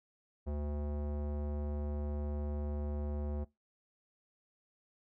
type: tone with low-pass filter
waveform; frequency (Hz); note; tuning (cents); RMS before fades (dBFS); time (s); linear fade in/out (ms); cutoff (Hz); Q
square; 73.42; D2; 0; -37; 0.46-3.45; 20; 640; 1.3
effects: noise-tail reverb RT60 0.2 s tail -21 dB re dry